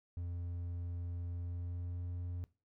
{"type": "tone with pitch glide", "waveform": "triangle", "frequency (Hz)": [87, 88.11], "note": ["F2", "F2"], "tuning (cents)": [-6, 16], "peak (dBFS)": -36, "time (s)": [0.17, 2.44], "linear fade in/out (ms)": 0, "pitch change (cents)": 22, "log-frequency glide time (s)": [1.33, 2.04], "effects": ["noise-tail reverb RT60 0.3 s tail -20 dB re dry"]}